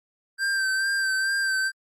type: tone with vibrato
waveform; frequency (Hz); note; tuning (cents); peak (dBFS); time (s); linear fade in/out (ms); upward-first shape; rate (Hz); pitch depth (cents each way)
square; 1568; G6; 0; -23; 0.38-1.72; 50; sine; 2.3; 31
effects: low-pass 10000 Hz 12 dB/octave + Opus 48 kbps